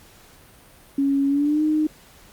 sine tone with pitch glide, 277.2 to 307.6 Hz, C#4 to D#4, 0 to -20 cents, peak -17 dBFS, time 0.98-1.87 s, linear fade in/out 5 ms, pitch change +180 cents, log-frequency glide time 1.28-1.62 s, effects pink hiss -50 dBFS RMS until 2.32 s + Opus 48 kbps

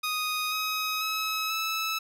15% pulse tone with pitch steps, 1244.5 / 1264.8 / 1285.4 / 1306.4 Hz, D#6 / D#6 / E6 / E6, 0 / +28 / -44 / -16 cents, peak -21 dBFS, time 0.03-1.99 s, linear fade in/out 10 ms, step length 490 ms, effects none

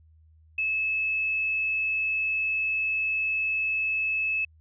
sine tone with quantisation, 2600 Hz, E7, 24 cents flat, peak -24 dBFS, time 0.58-4.45 s, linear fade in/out 5 ms, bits 9, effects added 79 Hz sine -54 dBFS peak until 4.6 s + resampled to 8000 Hz

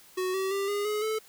square tone with pitch steps, 370 / 382.4 / 395.2 / 408.4 / 422.1 / 436.2 Hz, F#4 / G4 / G4 / G#4 / G#4 / A4, 0 / -43 / +14 / -29 / +28 / -15 cents, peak -28 dBFS, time 0.17-1.19 s, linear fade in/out 10 ms, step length 170 ms, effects white hiss -55 dBFS RMS until 1.28 s

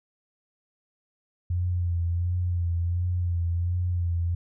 sine tone with vibrato, 87.31 Hz, F2, in tune, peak -23 dBFS, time 1.5-4.35 s, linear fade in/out 5 ms, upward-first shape sine, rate 1.4 Hz, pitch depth 42 cents each way, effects none

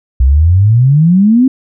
sine exponential sweep, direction up, 61.3 to 268.9 Hz, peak -4 dBFS, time 0.2-1.48 s, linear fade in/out 5 ms, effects none

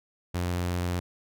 sawtooth tone, 88.5 Hz, F2, 23 cents sharp, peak -23 dBFS, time 0.34-1 s, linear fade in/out 10 ms, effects none

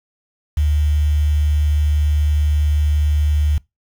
sine tone with quantisation, 74.5 Hz, D2, 25 cents sharp, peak -13 dBFS, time 0.57-3.58 s, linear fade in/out 5 ms, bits 6, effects noise-tail reverb RT60 0.2 s tail -23 dB re dry

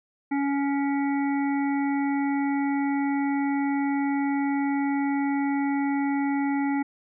harmonic tone, 280 Hz, C#4, 18 cents sharp, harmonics 1 / 3 / 5 / 7 / 8, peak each -23 / -31 / -41 / -37 / -41 dBFS, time 0.31-6.83 s, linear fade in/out 10 ms, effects none

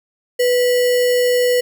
sine tone with sample-and-hold, 493.9 Hz, B4, in tune, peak -12 dBFS, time 0.39-1.61 s, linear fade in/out 10 ms, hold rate 2450 Hz, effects none

